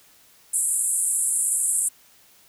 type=band-pass noise; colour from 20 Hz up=pink; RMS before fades=-23 dBFS; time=0.53-1.89 s; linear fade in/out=10 ms; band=7800 to 11000 Hz; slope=96 dB/octave; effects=white hiss -55 dBFS RMS until 2.48 s